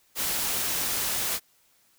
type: noise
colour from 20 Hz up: white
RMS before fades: -28 dBFS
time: 0.15-1.4 s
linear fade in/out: 50 ms
effects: white hiss -64 dBFS RMS until 1.98 s